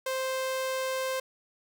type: tone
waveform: sawtooth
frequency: 523.3 Hz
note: C5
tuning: in tune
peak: -25 dBFS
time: 0.06-1.2 s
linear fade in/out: 5 ms
effects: none